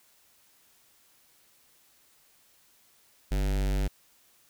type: tone with notch filter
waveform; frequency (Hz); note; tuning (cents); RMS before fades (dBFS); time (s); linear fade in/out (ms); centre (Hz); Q
square; 48.67; G1; -12; -27; 3.31-3.88; 10; 1100; 2
effects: white hiss -63 dBFS RMS until 4.49 s